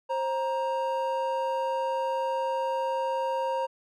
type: tone pair together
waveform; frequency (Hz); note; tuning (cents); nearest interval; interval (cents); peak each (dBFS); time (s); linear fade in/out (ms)
triangle; 530.1 / 938; C5 / A#5; +23 / +11; minor seventh; 988; -27; 0.09-3.67; 20
effects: none